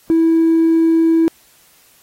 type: tone with hard clipping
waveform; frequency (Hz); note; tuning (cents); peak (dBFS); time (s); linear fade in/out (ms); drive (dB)
sine; 327.3; E4; -12; -10; 0.1-1.28; 0; 1
effects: white hiss -51 dBFS RMS until 2.02 s + AAC 48 kbps